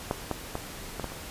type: clicks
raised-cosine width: 1 ms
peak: -12 / -14 / -16 / -19 / -18 / -26 dBFS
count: 6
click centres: 0.111 / 0.313 / 0.554 / 0.997 / 1.043 / 1.12 s
effects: pink hiss -41 dBFS RMS until 1.3 s + resampled to 32000 Hz